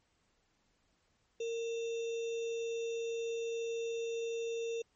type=tone with sample-and-hold; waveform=sine; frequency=460.5 Hz; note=A#4; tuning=21 cents flat; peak=-34 dBFS; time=1.4-4.82 s; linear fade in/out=5 ms; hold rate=3150 Hz; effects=pink hiss -75 dBFS RMS until 4.95 s + MP3 32 kbps